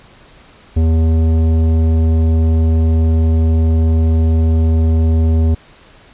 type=tone with tanh clipping; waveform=sine; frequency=80.7 Hz; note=E2; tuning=36 cents flat; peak=-11 dBFS; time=0.76-5.55 s; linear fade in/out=10 ms; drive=13 dB; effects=pink hiss -44 dBFS RMS until 6.13 s + resampled to 8000 Hz